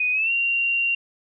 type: tone with pitch glide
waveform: sine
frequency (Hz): 2489 to 2762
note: D#7 to F7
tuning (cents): 0 to -20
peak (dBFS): -19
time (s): 0-0.95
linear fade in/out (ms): 5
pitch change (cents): +180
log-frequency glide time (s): 0.12-0.32
effects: none